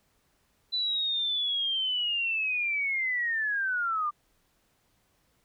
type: linear sweep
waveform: sine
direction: down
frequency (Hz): 4008 to 1174.7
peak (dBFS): -26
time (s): 0.72-4.11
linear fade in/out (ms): 20
effects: pink hiss -70 dBFS RMS until 5.44 s